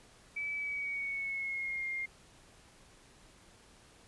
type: tone with pitch glide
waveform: sine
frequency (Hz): 2300 to 2121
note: D7 to C7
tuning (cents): -37 to +23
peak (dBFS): -34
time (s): 0.36-2.06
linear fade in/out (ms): 10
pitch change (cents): -140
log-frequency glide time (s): 0.55-1.86
effects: pink hiss -60 dBFS RMS until 4.07 s + resampled to 24000 Hz